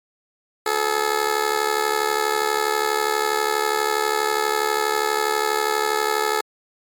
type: tone with amplitude modulation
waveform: 15% pulse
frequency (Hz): 429.7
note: A4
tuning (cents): -41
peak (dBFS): -9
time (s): 0.66-6.41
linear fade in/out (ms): 5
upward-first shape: sine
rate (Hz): 72.3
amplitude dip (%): 80
effects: MP3 96 kbps